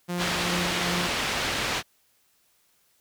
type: tone with tremolo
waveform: sawtooth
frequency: 176.3 Hz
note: F3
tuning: 17 cents sharp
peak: -23 dBFS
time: 0.08-1.09 s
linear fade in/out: 20 ms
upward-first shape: sine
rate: 2.6 Hz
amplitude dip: 55%
type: low-pass noise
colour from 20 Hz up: white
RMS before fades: -28 dBFS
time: 0.17-1.83 s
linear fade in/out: 50 ms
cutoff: 3600 Hz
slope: 12 dB/octave
effects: white hiss -66 dBFS RMS until 3 s